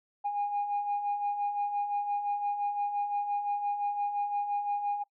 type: beating tone pair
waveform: sine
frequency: 813 / 818.8 Hz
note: G#5 / G#5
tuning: -37 / -25 cents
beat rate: 5.8 Hz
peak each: -36 / -28 dBFS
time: 0.24-5.04 s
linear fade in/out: 20 ms
effects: noise-tail reverb RT60 0.1 s tail -22 dB re dry + tanh soft clip ceiling -24 dBFS